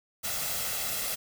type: noise with comb filter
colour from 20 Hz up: white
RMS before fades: -32 dBFS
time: 0.23-1.16 s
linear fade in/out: 20 ms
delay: 1.5 ms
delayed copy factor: +0.55
effects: none